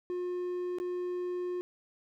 triangle tone with dropouts, 358.1 Hz, F4, 43 cents sharp, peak -30 dBFS, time 0.1-1.61 s, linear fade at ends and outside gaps 0 ms, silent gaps 0.785-0.8 s, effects none

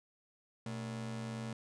45% pulse ring-modulated tone, 172.4 Hz, F3, 22 cents flat, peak -36 dBFS, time 0.66-1.53 s, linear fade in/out 2 ms, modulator 51.1 Hz, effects resampled to 22050 Hz

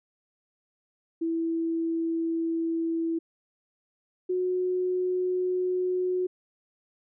sine tone pair in turn, 329.6 / 365.3 Hz, E4 / F#4, 0 / -22 cents, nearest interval major second, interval 178 cents, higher second, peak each -25 / -24 dBFS, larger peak second, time 1.21-3.19 / 4.29-6.27 s, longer neither, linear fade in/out 10 ms, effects none

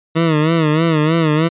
20% pulse tone with vibrato, 158.7 Hz, D#3, 35 cents sharp, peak -7 dBFS, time 0.15-1.49 s, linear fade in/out 20 ms, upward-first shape sine, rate 3.2 Hz, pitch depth 93 cents each way, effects resampled to 8000 Hz

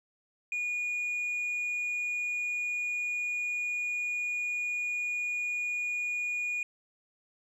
sine tone, 2446 Hz, D#7, 30 cents flat, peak -27 dBFS, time 0.52-6.63 s, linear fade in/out 2 ms, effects tanh soft clip ceiling -29 dBFS

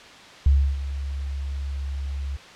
sine tone with ADSR envelope, 69.3 Hz, C#2, in tune, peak -12 dBFS, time 0.46-2.37 s, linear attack 4 ms, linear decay 300 ms, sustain -14 dB, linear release 13 ms, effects white hiss -44 dBFS RMS until 2.55 s + low-pass 4000 Hz 12 dB/octave

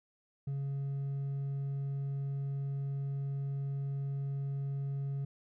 sine tone with hard clipping, 138.59 Hz, C#3, in tune, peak -34 dBFS, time 0.47-5.25 s, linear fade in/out 5 ms, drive 2 dB, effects none

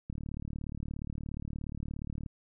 click train, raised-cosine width 5 ms, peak -26 dBFS, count 81, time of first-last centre 0.1-2.262 s, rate 37 Hz, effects none

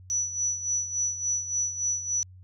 sine tone with tremolo, 5920 Hz, F#8, in tune, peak -23 dBFS, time 0.1-2.23 s, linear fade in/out 0 ms, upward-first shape sine, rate 3.5 Hz, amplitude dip 70%, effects added 92 Hz sine -46 dBFS peak until 2.43 s

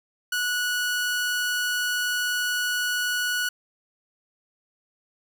sawtooth tone, 1469 Hz, F#6, 13 cents flat, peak -20 dBFS, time 0.32-3.49 s, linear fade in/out 5 ms, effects none

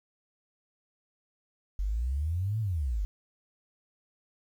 sine exponential two-way sweep, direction up then down, 46.05 to 114.2 to 46.05 Hz, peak -27 dBFS, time 1.79-3.05 s, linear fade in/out 0 ms, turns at 2.6 s, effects 10-bit

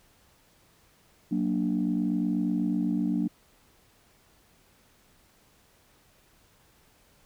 sine chord, Gb augmented, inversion none, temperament equal, 185 / 233.1 / 293.7 Hz, Gb3 / Bb3 / D4, 0 / 0 / 0 cents, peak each -28 dBFS, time 1.31-3.28 s, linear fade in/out 10 ms, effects tanh soft clip ceiling -17 dBFS + pink hiss -62 dBFS RMS until 7.25 s

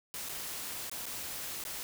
white noise with dropouts, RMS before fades -40 dBFS, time 0.14-1.83 s, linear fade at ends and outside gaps 0 ms, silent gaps 0.288-0.293 / 0.897-0.915 / 1.056-1.064 / 1.638-1.651 s, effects none

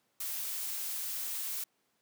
blue noise, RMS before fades -37 dBFS, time 0.2-1.64 s, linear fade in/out 5 ms, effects pink hiss -75 dBFS RMS until 2.01 s + high-pass 200 Hz 12 dB/octave

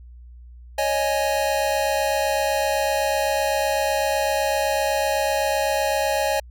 square chord, C# suspended second, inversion none, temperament equal, 554.4 / 622.3 / 830.6 Hz, C#5 / D#5 / G#5, 0 / 0 / 0 cents, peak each -25 dBFS, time 0.78-6.4 s, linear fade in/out 5 ms, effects added 60 Hz sine -40 dBFS peak until 6.5 s

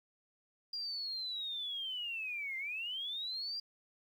sine linear two-way sweep, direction down then up, 4821 to 2072 to 4821 Hz, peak -37 dBFS, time 0.73-3.6 s, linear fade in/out 5 ms, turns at 2.57 s, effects 11-bit

